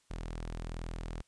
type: tone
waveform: sawtooth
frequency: 41.2 Hz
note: E1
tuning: in tune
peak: -34 dBFS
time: 0.1-1.22 s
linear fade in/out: 10 ms
effects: white hiss -71 dBFS RMS until 1.27 s + resampled to 22050 Hz